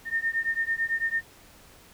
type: beating tone pair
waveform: sine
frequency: 1817 / 1826 Hz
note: A#6 / A#6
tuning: -45 / -36 cents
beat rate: 9 Hz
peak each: -28 dBFS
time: 0.05-1.23 s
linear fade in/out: 50 ms
effects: pink hiss -53 dBFS RMS until 1.93 s